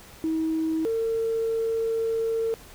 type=tone pair in turn; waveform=sine; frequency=320 / 452.5 Hz; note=D#4 / A4; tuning=+49 / +48 cents; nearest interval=tritone; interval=599 cents; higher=second; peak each=-22 dBFS; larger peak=neither; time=0.24-0.85 / 0.85-2.54 s; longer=second; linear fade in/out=0 ms; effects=tanh soft clip ceiling -18 dBFS + pink hiss -48 dBFS RMS until 2.74 s